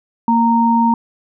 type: tone pair together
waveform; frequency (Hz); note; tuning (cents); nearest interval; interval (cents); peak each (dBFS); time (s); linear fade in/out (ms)
sine; 231.6 / 926.4; A#3 / A#5; -11 / -11; 2 octaves; 2400; -13; 0.28-0.94; 2
effects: none